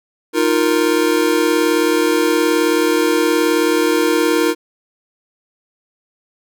square chord, Eb suspended second, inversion none, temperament just, 311.1 / 350 / 466.7 Hz, Eb4 / F4 / Bb4, 0 / +4 / +2 cents, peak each -18 dBFS, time 0.33-4.55 s, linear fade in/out 50 ms, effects none

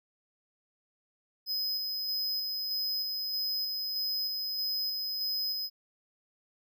square tone with tremolo, 5050 Hz, D#8, 25 cents sharp, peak -30 dBFS, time 1.46-5.7 s, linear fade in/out 50 ms, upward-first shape square, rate 1.6 Hz, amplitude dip 25%, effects none

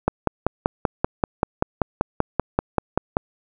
click train, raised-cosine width 1 ms, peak -3 dBFS, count 17, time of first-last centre 0.08-3.169 s, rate 5.18 Hz, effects none

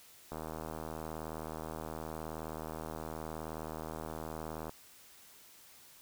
click train, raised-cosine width 1 ms, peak -27 dBFS, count 347, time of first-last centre 0.32-4.694 s, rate 79.1 Hz, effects white hiss -58 dBFS RMS until 6.01 s

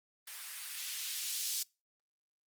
violet noise with band-pass filter sweep, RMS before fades -40 dBFS, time 0.27-1.63 s, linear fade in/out 5 ms, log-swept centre 1300 to 4500 Hz, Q 0.98, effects noise-tail reverb RT60 0.3 s tail -26 dB re dry + Opus 32 kbps

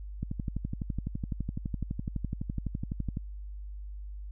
click train, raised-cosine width 5 ms, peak -20 dBFS, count 36, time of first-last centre 0.23-3.171 s, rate 11.9 Hz, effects added 50 Hz sine -38 dBFS peak until 4.31 s

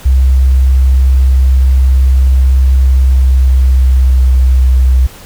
sine tone with pitch glide, 65.4 to 64.02 Hz, C2 to C2, 0 to -37 cents, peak -4 dBFS, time 0.05-5.07 s, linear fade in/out 10 ms, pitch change -37 cents, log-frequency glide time 2.76-4.65 s, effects pink hiss -34 dBFS RMS until 5.25 s

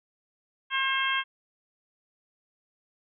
harmonic tone, 535 Hz, C5, 38 cents sharp, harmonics 2 / 3 / 4 / 5 / 6, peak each -30 / -29 / -32 / -33 / -31 dBFS, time 0.7-1.24 s, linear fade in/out 50 ms, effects none

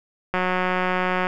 click train, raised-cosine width 0.5 ms, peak -8 dBFS, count 171, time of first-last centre 0.34-1.269 s, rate 183 Hz, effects none

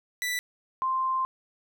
sawtooth / sine tone pair in turn, 1975.5 / 1046.5 Hz, B6 / C6, 0 / 0 cents, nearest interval major seventh, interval 1100 cents, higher first, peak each -24 dBFS, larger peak neither, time 0.22-0.39 / 0.82-1.25 s, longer second, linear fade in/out 0 ms, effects none

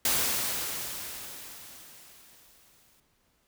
white noise with exponential decay, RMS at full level -25 dBFS, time 0.05-3 s, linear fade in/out 2 ms, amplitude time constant 640 ms, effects pink hiss -70 dBFS RMS until 3.47 s

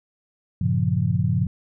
sine chord, G half-diminished seventh, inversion none, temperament equal, 98 / 116.54 / 138.59 / 174.61 Hz, G2 / Bb2 / Db3 / F3, 0 / 0 / 0 / 0 cents, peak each -24 dBFS, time 0.61-1.47 s, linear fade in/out 5 ms, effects none

